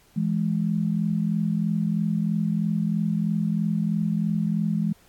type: tone pair together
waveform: sine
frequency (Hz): 166.42 / 209.5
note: E3 / G#3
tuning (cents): +17 / +15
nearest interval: major third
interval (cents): 398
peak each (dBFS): -24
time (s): 0.16-4.93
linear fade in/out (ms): 10
effects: pink hiss -58 dBFS RMS until 5.08 s + AAC 64 kbps